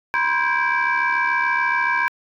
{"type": "tone cluster", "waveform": "sine", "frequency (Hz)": [962, 1036, 1570, 1637, 2318], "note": ["B5", "C6", "G6", "G#6", "D7"], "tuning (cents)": [-46, -17, 2, -25, -23], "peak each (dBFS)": -23, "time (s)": [0.14, 2.08], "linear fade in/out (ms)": 0, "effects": ["tanh soft clip ceiling -10 dBFS"]}